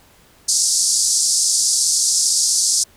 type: band-pass noise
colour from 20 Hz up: pink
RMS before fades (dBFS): -17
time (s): 0.48-2.84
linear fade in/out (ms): 10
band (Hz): 4800 to 9600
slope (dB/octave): 48
effects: pink hiss -51 dBFS RMS until 2.96 s